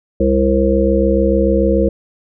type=harmonic tone; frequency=66.9 Hz; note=C2; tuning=39 cents sharp; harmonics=1 / 3 / 5 / 7 / 8; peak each=-17 / -17 / -17 / -17 / -17 dBFS; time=0.2-1.89 s; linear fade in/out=5 ms; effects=none